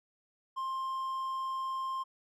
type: tone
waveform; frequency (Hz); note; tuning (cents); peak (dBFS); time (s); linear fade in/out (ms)
triangle; 1056; C6; +16; -31; 0.56-2.04; 20
effects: none